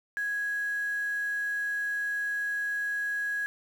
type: tone with quantisation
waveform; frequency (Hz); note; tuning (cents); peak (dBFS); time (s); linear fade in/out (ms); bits
sine; 1661.2; G#6; 0; -28; 0.17-3.46; 0; 8
effects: none